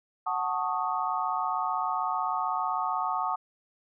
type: chord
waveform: sine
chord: D# half-diminished seventh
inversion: first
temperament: equal with one note detuned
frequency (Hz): 740 / 886.6 / 1108.7 / 1244.5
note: F#5 / A5 / C#6 / D#6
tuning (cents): 0 / +13 / 0 / 0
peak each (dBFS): -32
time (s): 0.26-3.36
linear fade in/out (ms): 10
effects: none